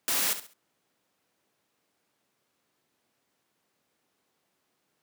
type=noise with echo; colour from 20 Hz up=white; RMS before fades=-27 dBFS; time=0.08-0.33 s; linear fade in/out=0 ms; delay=68 ms; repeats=3; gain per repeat=-11 dB; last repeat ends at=0.534 s; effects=pink hiss -75 dBFS RMS until 5.02 s + high-pass 200 Hz 12 dB/octave